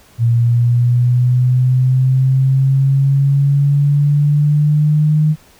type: linear sweep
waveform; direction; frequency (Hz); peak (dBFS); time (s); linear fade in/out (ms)
sine; up; 116.54 to 154.2; -9; 0.18-5.36; 50
effects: pink hiss -47 dBFS RMS until 5.59 s